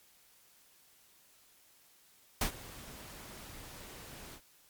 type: noise with ADSR envelope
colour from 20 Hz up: pink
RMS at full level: -29 dBFS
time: 2.41-4.41 s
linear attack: 4 ms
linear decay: 95 ms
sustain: -20 dB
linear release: 70 ms
effects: white hiss -64 dBFS RMS until 4.69 s + MP3 96 kbps